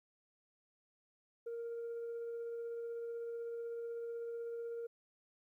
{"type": "tone with tremolo", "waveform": "sine", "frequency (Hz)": 466.2, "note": "A#4", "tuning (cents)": 0, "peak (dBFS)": -37, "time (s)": [1.46, 4.87], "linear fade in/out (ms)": 10, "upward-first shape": "triangle", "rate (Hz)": 16, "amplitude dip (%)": 25, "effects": ["tanh soft clip ceiling -38 dBFS", "13-bit"]}